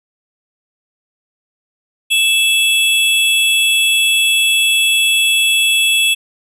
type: tone pair together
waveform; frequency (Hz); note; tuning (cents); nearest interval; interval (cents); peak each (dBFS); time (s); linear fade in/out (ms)
square; 2637 / 3366; E7 / G#7; 0 / +23; major third; 423; -14; 2.1-6.15; 20
effects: resampled to 32000 Hz

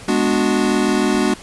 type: chord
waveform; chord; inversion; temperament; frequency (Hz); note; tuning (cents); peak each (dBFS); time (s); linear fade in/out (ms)
square; G# half-diminished seventh; none; equal with one note detuned; 207.7 / 246.9 / 293.7 / 367.2; G#3 / B3 / D4 / F#4; 0 / 0 / 0 / -13; -21; 0.08-1.34; 5
effects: pink hiss -38 dBFS RMS until 1.42 s + resampled to 24000 Hz

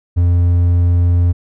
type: tone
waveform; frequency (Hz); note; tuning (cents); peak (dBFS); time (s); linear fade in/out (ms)
triangle; 87.31; F2; 0; -7; 0.16-1.33; 20
effects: none

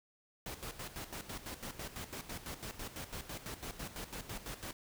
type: noise with tremolo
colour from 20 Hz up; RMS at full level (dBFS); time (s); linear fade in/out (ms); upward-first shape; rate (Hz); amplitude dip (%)
pink; -43; 0.46-4.73; 2; square; 6; 70
effects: none

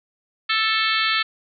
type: harmonic tone with a mistuned harmonic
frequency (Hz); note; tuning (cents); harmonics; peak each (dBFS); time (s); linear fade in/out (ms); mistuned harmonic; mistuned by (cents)
440; A4; 0; 3 / 4 / 5 / 6 / 7 / 8 / 9 / 10; -24 / -25 / -26 / -27 / -27 / -28 / -29 / -29; 0.49-1.23; 10; 7; +47
effects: none

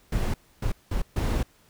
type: noise bursts at uneven times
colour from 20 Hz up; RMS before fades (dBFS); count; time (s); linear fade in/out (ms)
brown; -25; 4; 0.12-0.34 / 0.62-0.72 / 0.91-1.02 / 1.16-1.43; 5
effects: pink hiss -60 dBFS RMS until 1.69 s

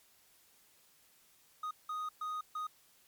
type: tone bursts at uneven times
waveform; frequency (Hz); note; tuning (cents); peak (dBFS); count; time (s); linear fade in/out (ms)
triangle; 1244.5; D#6; 0; -34; 4; 1.63-1.71 / 1.89-2.09 / 2.21-2.41 / 2.55-2.67; 5
effects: white hiss -66 dBFS RMS until 3.07 s + MP3 96 kbps

